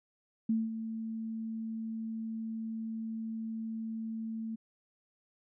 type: tone with ADSR envelope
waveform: sine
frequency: 223.4 Hz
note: A3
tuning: 27 cents sharp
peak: -25 dBFS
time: 0.49-4.56 s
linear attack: 6 ms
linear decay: 200 ms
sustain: -10 dB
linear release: 13 ms
effects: none